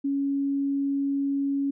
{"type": "tone", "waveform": "sine", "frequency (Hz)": 278.2, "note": "C#4", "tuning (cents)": 6, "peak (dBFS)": -23, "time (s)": [0.04, 1.71], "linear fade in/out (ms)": 10, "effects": []}